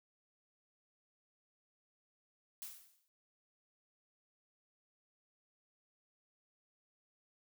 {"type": "noise with exponential decay", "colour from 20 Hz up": "blue", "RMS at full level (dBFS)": -44, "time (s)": [2.62, 3.08], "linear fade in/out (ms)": 0, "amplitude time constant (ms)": 100, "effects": []}